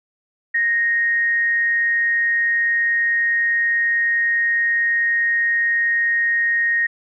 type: tone with amplitude modulation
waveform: sine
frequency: 1864.7 Hz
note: A#6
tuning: in tune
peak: -14 dBFS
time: 0.54-6.87 s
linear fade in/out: 10 ms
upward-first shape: sine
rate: 219 Hz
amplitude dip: 30%
effects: none